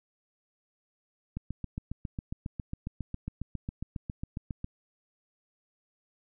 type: click train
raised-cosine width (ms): 5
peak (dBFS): -22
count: 25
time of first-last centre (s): 1.37-4.644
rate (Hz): 7.33
effects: none